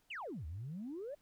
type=exponential two-way sweep; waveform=sine; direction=down then up; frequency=3136 to 71.7 to 614 Hz; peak=-40 dBFS; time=0.1-1.15 s; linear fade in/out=10 ms; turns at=0.46 s; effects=tanh soft clip ceiling -37 dBFS + pink hiss -74 dBFS RMS until 1.21 s